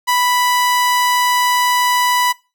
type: tone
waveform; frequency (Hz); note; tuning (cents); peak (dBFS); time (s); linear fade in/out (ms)
sawtooth; 987.8; B5; 0; -9; 0.07-2.33; 20
effects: noise-tail reverb RT60 0.3 s tail -22 dB re dry